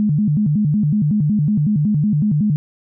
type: tone with vibrato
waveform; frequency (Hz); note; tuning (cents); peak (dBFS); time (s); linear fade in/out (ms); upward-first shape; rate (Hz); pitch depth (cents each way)
sine; 176.9; F3; +23; -13; 0-2.56; 0; square; 5.4; 300
effects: none